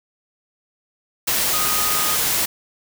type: tone in noise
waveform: sine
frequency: 1242 Hz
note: D#6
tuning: 3 cents flat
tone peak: -26 dBFS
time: 1.53-2.16 s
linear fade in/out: 10 ms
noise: white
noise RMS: -20 dBFS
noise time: 1.27-2.46 s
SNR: -9 dB
effects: none